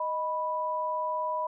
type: tone pair together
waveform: sine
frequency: 622 / 985.4 Hz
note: D#5 / B5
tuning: -1 / -4 cents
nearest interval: minor sixth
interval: 797 cents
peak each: -33 / -29 dBFS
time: 0-1.47 s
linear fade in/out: 5 ms
effects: none